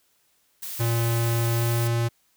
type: noise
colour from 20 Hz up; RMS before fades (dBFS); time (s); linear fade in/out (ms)
blue; -34; 0.62-1.88; 10
type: tone with pitch glide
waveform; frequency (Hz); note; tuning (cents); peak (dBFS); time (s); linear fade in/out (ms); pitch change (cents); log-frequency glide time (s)
square; 116.3 to 117.11; A#2 to A#2; -4 to +8; -22; 0.79-2.09; 20; +12; 1.51-1.74
effects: white hiss -66 dBFS RMS until 2.36 s

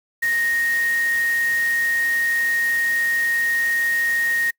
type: tone in noise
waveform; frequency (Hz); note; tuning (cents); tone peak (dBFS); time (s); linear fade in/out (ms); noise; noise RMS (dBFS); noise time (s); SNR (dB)
sine; 1863; A#6; -2; -18; 0.22-4.51; 10; white; -34; 0.22-4.51; +13
effects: noise-tail reverb RT60 0.1 s tail -25 dB re dry

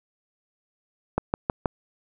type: click train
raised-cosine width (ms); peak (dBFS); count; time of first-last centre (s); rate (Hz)
1; -8; 4; 1.18-1.658; 6.28
effects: none

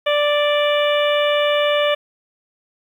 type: harmonic tone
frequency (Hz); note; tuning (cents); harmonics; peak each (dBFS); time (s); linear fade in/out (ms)
587.3; D5; 0; 1 / 2 / 3 / 4 / 5 / 6; -16 / -24 / -26 / -26 / -25 / -28; 0.06-1.95; 10
effects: 8-bit

